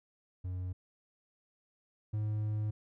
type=tone pair in turn; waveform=triangle; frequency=91.3 / 106.63 Hz; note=F#2 / G#2; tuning=-23 / +46 cents; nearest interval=minor third; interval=269 cents; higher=second; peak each=-33 / -29 dBFS; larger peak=second; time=0.44-0.73 / 2.13-2.71 s; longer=second; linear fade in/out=10 ms; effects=none